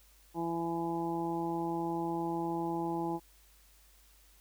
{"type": "harmonic tone", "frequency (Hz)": 167.7, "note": "E3", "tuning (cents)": 30, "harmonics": [1, 2, 3, 4, 5, 6], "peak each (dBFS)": [-40, -34, -47, -45, -37, -46], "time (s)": [0.34, 3.2], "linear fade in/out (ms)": 50, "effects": ["added 50 Hz sine -62 dBFS peak until 4.4 s", "white hiss -64 dBFS RMS until 4.4 s"]}